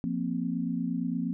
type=chord; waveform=sine; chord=F suspended fourth; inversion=none; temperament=equal; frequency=174.61 / 233.1 / 261.6 Hz; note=F3 / Bb3 / C4; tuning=0 / 0 / 0 cents; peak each=-32 dBFS; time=0.04-1.33 s; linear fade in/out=0 ms; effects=none